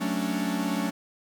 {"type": "chord", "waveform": "45% pulse", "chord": "D major seventh", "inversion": "first", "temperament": "equal", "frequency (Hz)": [185, 220, 277.2, 293.7], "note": ["F#3", "A3", "C#4", "D4"], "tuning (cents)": [0, 0, 0, 0], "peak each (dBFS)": [-31, -31, -31, -33], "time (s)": [0, 0.91], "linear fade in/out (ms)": 20, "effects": ["9-bit"]}